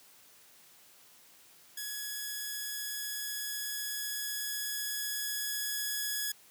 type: tone with level ramp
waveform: 5% pulse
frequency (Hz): 1684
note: G#6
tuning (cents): +24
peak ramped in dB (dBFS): -26 to -21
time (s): 1.77-6.32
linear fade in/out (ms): 5
effects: white hiss -59 dBFS RMS until 6.5 s + high-pass 100 Hz 12 dB/octave